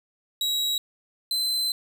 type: tone pair in turn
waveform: 40% pulse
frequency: 3861 / 4064 Hz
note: B7 / B7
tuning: -40 / +49 cents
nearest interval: minor second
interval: 89 cents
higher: second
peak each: -22 dBFS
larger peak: neither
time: 0.41-0.78 / 1.31-1.72 s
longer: second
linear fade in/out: 2 ms
effects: none